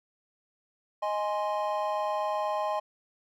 triangle chord, Ab major, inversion second, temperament equal, 622.3 / 830.6 / 1046.5 Hz, Eb5 / Ab5 / C6, 0 / 0 / 0 cents, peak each -29 / -30 / -31 dBFS, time 1.02-2.8 s, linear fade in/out 10 ms, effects none

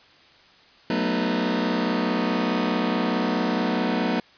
sawtooth chord, B dominant seventh, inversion second, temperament just, 185.21 / 222.2 / 246.9 / 308.7 Hz, F#3 / A3 / B3 / D#4, +2 / +17 / 0 / -14 cents, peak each -24 / -23 / -22 / -25 dBFS, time 0.9-4.2 s, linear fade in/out 2 ms, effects white hiss -53 dBFS RMS until 4.37 s + resampled to 11025 Hz

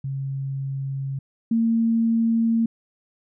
sine tone pair in turn, 136.2 / 228.1 Hz, C#3 / A#3, -30 / -37 cents, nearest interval major sixth, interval 893 cents, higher second, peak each -25 / -17 dBFS, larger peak second, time 0.04-1.19 / 1.51-2.66 s, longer neither, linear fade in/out 5 ms, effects none

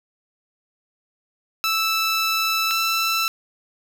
15% pulse tone pair in turn, 1318.5 / 1330.7 Hz, E6 / E6, 0 / +16 cents, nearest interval unison, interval 16 cents, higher second, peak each -13 dBFS, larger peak neither, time 1.64-2.71 / 2.71-3.28 s, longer first, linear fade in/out 0 ms, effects none

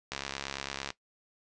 click train, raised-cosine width 0.2 ms, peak -17 dBFS, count 55, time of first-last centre 0.12-0.904 s, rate 68.9 Hz, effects noise-tail reverb RT60 0.1 s tail -17 dB re dry + resampled to 22050 Hz

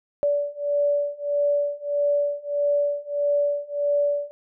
sine beating tone pair, 577 / 578.6 Hz, D5 / D5, -31 / -26 cents, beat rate 1.6 Hz, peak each -24 / -23 dBFS, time 0.23-4.31 s, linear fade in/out 0 ms, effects none

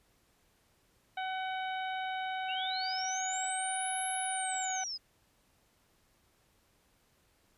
harmonic tone, 753 Hz, F#5, 30 cents sharp, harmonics 1 / 2 / 3 / 4 / 5, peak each -35 / -41 / -45 / -47 / -49 dBFS, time 1.17-4.84 s, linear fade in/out 5 ms
sine linear two-way sweep, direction up then down, 2626 to 11090 to 4914 Hz, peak -36 dBFS, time 2.48-4.98 s, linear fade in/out 20 ms, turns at 4.07 s
effects pink hiss -70 dBFS RMS until 7.57 s + resampled to 32000 Hz

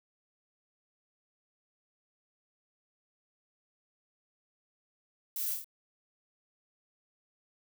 violet noise with echo, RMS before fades -36 dBFS, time 5.36-5.54 s, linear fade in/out 2 ms, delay 26 ms, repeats 4, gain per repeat -3 dB, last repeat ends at 5.644 s, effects none

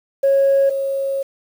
sine tone pair in turn, 549 / 546.4 Hz, C#5 / C#5, -17 / -25 cents, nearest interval unison, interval 8 cents, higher first, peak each -10 / -18 dBFS, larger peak first, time 0.23-0.7 / 0.7-1.23 s, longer second, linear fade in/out 10 ms, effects tanh soft clip ceiling -8 dBFS + 7-bit

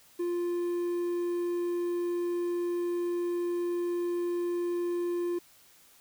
triangle tone with quantisation, 349.2 Hz, F4, in tune, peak -26 dBFS, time 0.19-5.39 s, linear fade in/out 10 ms, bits 9, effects white hiss -59 dBFS RMS until 6 s

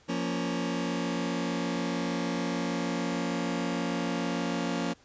sawtooth chord, Bb minor, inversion second, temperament just, 174.81 / 233.1 / 279.7 Hz, F3 / Bb3 / Db4, +2 / 0 / +16 cents, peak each -29 dBFS, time 0.08-4.94 s, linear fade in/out 20 ms, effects pink hiss -60 dBFS RMS until 5.04 s + resampled to 16000 Hz

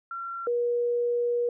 sine tone pair in turn, 1366 / 479.8 Hz, F6 / A#4, -39 / +50 cents, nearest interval octave + tritone, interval 1811 cents, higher first, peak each -32 / -23 dBFS, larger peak second, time 0.11-0.47 / 0.47-1.49 s, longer second, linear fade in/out 2 ms, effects none

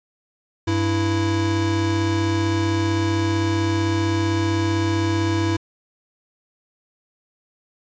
square tone pair together, 97.99 / 329.6 Hz, G2 / E4, 0 / 0 cents, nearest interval octave + major sixth, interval 2100 cents, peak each -22 dBFS, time 0.67-5.57 s, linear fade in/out 10 ms, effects resampled to 16000 Hz

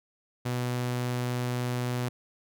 sawtooth tone, 123.47 Hz, B2, in tune, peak -24 dBFS, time 0.45-2.09 s, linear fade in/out 10 ms, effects none

